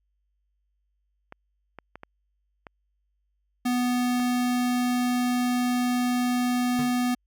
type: clicks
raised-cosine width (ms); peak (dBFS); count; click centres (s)
0.5; -25; 6; 1.324 / 1.787 / 1.956 / 2.034 / 2.668 / 4.199
type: tone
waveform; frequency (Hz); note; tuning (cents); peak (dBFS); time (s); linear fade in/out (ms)
square; 246.9; B3; 0; -23; 3.65-7.15; 10
type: tone with exponential decay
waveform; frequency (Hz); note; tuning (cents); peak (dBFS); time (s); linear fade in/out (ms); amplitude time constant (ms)
square; 149.2; D3; +28; -29; 6.79-7.01; 0; 46
effects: added 50 Hz sine -70 dBFS peak until 7.26 s